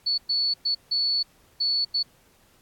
sine tone bursts at uneven times, 4435 Hz, C#8, in tune, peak -21 dBFS, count 6, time 0.06-0.18 / 0.29-0.54 / 0.65-0.75 / 0.91-1.23 / 1.6-1.85 / 1.94-2.03 s, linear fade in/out 10 ms, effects pink hiss -60 dBFS RMS until 2.61 s + AAC 64 kbps

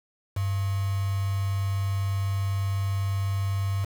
sine tone with quantisation, 98 Hz, G2, in tune, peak -24 dBFS, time 0.36-3.85 s, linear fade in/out 10 ms, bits 6, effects none

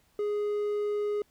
triangle tone, 415.3 Hz, G#4, in tune, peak -25 dBFS, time 0.19-1.22 s, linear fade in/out 2 ms, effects pink hiss -67 dBFS RMS until 1.3 s

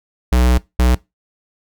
square tone pair in turn, 61.74 / 61.74 Hz, B1 / B1, 0 / 0 cents, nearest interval unison, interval 0 cents, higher neither, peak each -11 dBFS, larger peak neither, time 0.32-0.58 / 0.79-0.95 s, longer first, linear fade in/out 5 ms, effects noise-tail reverb RT60 0.2 s tail -21 dB re dry

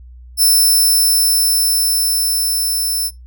5% pulse tone with level ramp, 5300 Hz, E8, 9 cents sharp, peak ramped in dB -3 to -11 dBFS, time 0.37-3.11 s, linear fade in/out 50 ms, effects noise-tail reverb RT60 0.2 s tail -23 dB re dry + added 61 Hz sine -35 dBFS peak until 3.26 s

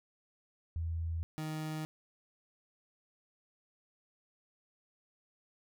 sine / 30% pulse tone pair in turn, 82.5 / 155.74 Hz, E2 / D#3, +2 / +2 cents, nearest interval major seventh, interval 1100 cents, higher second, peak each -33 / -34 dBFS, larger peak first, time 0.76-1.23 / 1.38-1.85 s, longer neither, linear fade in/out 0 ms, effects none

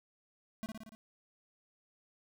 square tone with echo, 220 Hz, A3, in tune, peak -38 dBFS, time 0.63-0.66 s, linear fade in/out 0 ms, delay 58 ms, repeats 5, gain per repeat -3 dB, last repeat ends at 0.95 s, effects none

